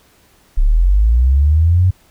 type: linear sweep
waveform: sine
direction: up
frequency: 31.74 to 94.5 Hz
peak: -8 dBFS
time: 0.57-1.91 s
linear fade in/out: 10 ms
effects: pink hiss -52 dBFS RMS until 2.1 s